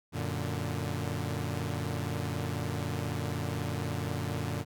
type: chord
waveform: sawtooth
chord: Gb augmented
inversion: none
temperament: equal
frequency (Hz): 92.5 / 116.54 / 146.83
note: Gb2 / Bb2 / D3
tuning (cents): 0 / 0 / 0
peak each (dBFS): -32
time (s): 0.12-4.65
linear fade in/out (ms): 50
effects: none